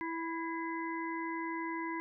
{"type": "harmonic tone with a mistuned harmonic", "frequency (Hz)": 329.6, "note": "E4", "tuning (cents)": 0, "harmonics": [1, 3, 5, 6], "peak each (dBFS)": [-38, -39, -47, -43], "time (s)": [0.01, 2], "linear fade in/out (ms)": 0, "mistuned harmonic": 6, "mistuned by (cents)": 47, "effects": []}